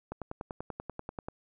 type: click train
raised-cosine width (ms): 1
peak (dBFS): -23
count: 13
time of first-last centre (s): 0.12-1.285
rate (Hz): 10.3
effects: none